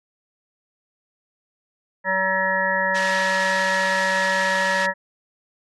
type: harmonic tone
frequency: 189.6 Hz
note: F#3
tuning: 43 cents sharp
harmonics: 1 / 3 / 5 / 7 / 9 / 10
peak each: -33 / -25 / -24 / -33 / -23 / -24 dBFS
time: 2.04-4.94 s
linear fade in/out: 50 ms
type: band-pass noise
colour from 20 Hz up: white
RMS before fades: -30 dBFS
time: 2.94-4.87 s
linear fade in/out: 20 ms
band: 870 to 4900 Hz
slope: 12 dB/octave
effects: low-pass 8000 Hz 12 dB/octave + MP3 96 kbps